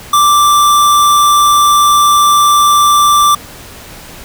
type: tone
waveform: square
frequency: 1174.7 Hz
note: D6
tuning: in tune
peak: -6 dBFS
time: 0.13-3.35 s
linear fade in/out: 5 ms
effects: pink hiss -32 dBFS RMS until 4.24 s

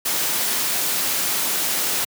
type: noise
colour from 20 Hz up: white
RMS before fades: -22 dBFS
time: 0.05-2.05 s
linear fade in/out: 10 ms
effects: high-pass 150 Hz 12 dB/octave

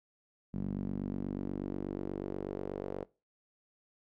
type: tone with band-pass filter sweep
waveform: sawtooth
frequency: 48.25 Hz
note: G1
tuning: 27 cents flat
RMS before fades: -38 dBFS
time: 0.53-3.05 s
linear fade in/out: 20 ms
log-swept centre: 200 to 480 Hz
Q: 2.4
effects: noise-tail reverb RT60 0.3 s tail -22 dB re dry

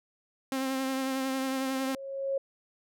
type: tone with vibrato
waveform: sawtooth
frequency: 265.1 Hz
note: C4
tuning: 23 cents sharp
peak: -25 dBFS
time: 0.52-1.95 s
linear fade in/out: 2 ms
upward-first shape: triangle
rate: 11 Hz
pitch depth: 27 cents each way
type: tone with exponential growth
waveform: sine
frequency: 545 Hz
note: C#5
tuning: 29 cents flat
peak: -25 dBFS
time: 1.27-2.38 s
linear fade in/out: 5 ms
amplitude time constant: 240 ms
effects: none

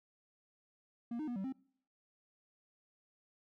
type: tone with pitch steps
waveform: triangle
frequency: 235.5 / 307.3 / 242.3 / 192.1 / 264.4 Hz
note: A#3 / D#4 / B3 / G3 / C4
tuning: +18 / -21 / -33 / -35 / +18 cents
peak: -35 dBFS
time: 1.11-1.525 s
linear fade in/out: 5 ms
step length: 83 ms
effects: noise-tail reverb RT60 0.6 s tail -24 dB re dry

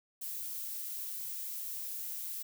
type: noise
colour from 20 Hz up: violet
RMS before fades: -40 dBFS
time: 0.21-2.43 s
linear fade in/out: 10 ms
effects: none

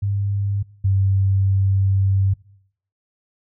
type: tone pair in turn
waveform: sine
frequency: 100.2 / 97.07 Hz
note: G2 / G2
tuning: +38 / -16 cents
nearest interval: minor second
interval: 54 cents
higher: first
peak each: -18 / -14 dBFS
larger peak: second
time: 0.02-0.63 / 0.84-2.34 s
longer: second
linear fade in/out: 10 ms
effects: noise-tail reverb RT60 0.7 s tail -23 dB re dry

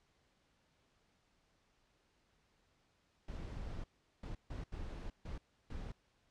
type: noise bursts at uneven times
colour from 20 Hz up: brown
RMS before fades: -44 dBFS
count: 6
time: 3.28-3.84 / 4.23-4.35 / 4.5-4.64 / 4.72-5.1 / 5.25-5.38 / 5.7-5.92 s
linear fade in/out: 5 ms
effects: pink hiss -75 dBFS RMS until 6.3 s + low-pass 6000 Hz 12 dB/octave

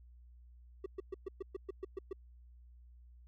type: tone bursts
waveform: triangle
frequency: 383.7 Hz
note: G4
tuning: 37 cents flat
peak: -35 dBFS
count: 10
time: 0.84-2.13 s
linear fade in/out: 5 ms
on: 21 ms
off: 120 ms
effects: added 60 Hz sine -55 dBFS peak until 3.27 s

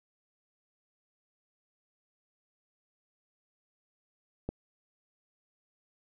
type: click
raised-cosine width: 2 ms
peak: -20 dBFS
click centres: 4.49 s
effects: none

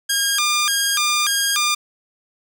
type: tone with vibrato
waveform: 10% pulse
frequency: 1396.9 Hz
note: F6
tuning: in tune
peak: -8 dBFS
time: 0.09-1.75 s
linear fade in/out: 10 ms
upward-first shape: square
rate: 1.7 Hz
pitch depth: 260 cents each way
effects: none

